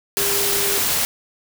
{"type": "tone in noise", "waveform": "sine", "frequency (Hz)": 401.8, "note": "G4", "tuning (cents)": 43, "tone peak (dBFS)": -26, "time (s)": [0.17, 0.78], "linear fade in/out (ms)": 0, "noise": "white", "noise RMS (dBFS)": -20, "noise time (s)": [0.17, 1.05], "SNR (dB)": -9, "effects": []}